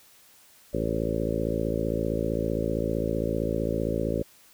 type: harmonic tone with a mistuned harmonic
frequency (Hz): 55.4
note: A1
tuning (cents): +13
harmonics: 1 / 2 / 3 / 4 / 5 / 6 / 7 / 8 / 9 / 10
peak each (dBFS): -34 / -34 / -34 / -34 / -34 / -34 / -34 / -34 / -34 / -34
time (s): 0.73-4.23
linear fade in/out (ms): 10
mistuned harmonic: 10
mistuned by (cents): +21
effects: white hiss -56 dBFS RMS until 4.53 s